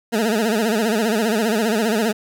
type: tone with vibrato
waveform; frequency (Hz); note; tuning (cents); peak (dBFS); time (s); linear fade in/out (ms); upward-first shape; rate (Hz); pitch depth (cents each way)
20% pulse; 220.1; A3; +1; -12; 0.12-2.13; 20; sine; 15; 120
effects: none